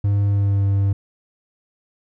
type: tone with pitch glide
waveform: triangle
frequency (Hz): 101 to 98.98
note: G#2 to G2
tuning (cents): -48 to +17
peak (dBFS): -13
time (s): 0.04-0.93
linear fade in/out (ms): 5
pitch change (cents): -35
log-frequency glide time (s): 0.27-0.65
effects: none